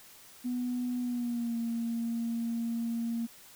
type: tone with pitch glide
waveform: sine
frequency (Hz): 246.9 to 231.7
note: B3 to A#3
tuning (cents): 0 to -10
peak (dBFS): -29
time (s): 0.44-3.27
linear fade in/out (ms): 20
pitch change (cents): -110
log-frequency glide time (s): 1.01-1.56
effects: tanh soft clip ceiling -25 dBFS + white hiss -54 dBFS RMS until 3.55 s